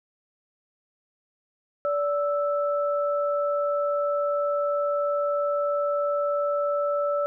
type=tone pair together; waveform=sine; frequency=578.4 / 1318.5 Hz; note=D5 / E6; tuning=-27 / 0 cents; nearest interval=octave + major second; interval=1427 cents; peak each=-23 / -29 dBFS; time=1.85-7.26 s; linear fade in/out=0 ms; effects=none